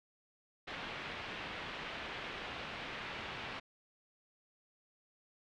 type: low-pass noise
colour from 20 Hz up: white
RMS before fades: -44 dBFS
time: 0.67-3.6 s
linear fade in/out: 10 ms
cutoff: 3100 Hz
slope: 24 dB/octave
effects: none